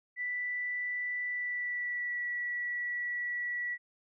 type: tone with pitch glide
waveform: sine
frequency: 1975.5 to 1943.8 Hz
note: B6 to B6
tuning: 0 to -28 cents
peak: -32 dBFS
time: 0.16-3.78 s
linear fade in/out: 50 ms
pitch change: -28 cents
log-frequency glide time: 1.26-2.25 s
effects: none